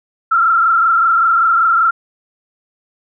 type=tone with frequency modulation; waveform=sine; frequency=1347 Hz; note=E6; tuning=37 cents sharp; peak=-9 dBFS; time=0.31-1.91 s; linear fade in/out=10 ms; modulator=25.2 Hz; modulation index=2; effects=none